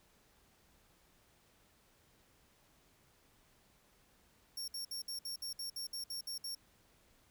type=tone bursts; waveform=sawtooth; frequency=5510 Hz; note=F8; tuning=24 cents flat; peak=-37 dBFS; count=12; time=4.57-6.55 s; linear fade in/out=5 ms; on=110 ms; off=60 ms; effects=pink hiss -69 dBFS RMS until 7.3 s